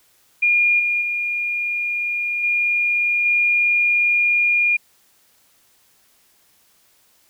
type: tone with level steps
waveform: sine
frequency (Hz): 2421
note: D#7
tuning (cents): -48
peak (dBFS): -13 / -17 / -20 / -16 / -14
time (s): 0.42-4.77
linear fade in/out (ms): 10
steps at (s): 0.79 / 1.01 / 2.43 / 3.25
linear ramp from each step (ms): 10
effects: white hiss -58 dBFS RMS until 7.29 s